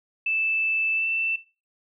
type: tone with pitch glide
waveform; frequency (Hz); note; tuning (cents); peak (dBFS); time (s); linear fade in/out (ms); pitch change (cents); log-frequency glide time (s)
sine; 2637 to 2666; E7 to E7; 0 to +19; -22; 0.26-1.36; 5; +19; 0.94-1.07
effects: noise-tail reverb RT60 0.3 s tail -17 dB re dry